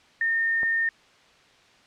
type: tone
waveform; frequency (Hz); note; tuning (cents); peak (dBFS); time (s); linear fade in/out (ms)
sine; 1824; A#6; -38; -21; 0.21-0.89; 2
type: click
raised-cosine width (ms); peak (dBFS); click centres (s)
1; -23; 0.632
effects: white hiss -56 dBFS RMS until 1.86 s + low-pass 4000 Hz 12 dB/octave